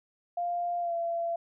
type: tone with pitch glide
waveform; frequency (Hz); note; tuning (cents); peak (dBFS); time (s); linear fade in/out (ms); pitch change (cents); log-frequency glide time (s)
sine; 698.5 to 678.2; F5 to E5; 0 to +49; -28; 0.37-1.36; 5; -51; 0.8-0.94
effects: none